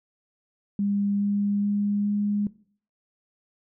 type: tone with pitch steps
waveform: sine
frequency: 201.7 / 203 / 204.3 / 205.6 Hz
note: G3 / G#3 / G#3 / G#3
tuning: +50 / -39 / -28 / -17 cents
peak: -22 dBFS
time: 0.79-2.47 s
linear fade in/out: 2 ms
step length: 420 ms
effects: noise-tail reverb RT60 0.5 s tail -19 dB re dry